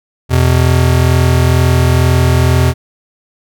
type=tone pair together; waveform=square; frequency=84.4 / 126.57 Hz; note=E2 / B2; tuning=+41 / +43 cents; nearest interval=perfect fifth; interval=702 cents; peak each=-11 dBFS; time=0.29-2.74 s; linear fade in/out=50 ms; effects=none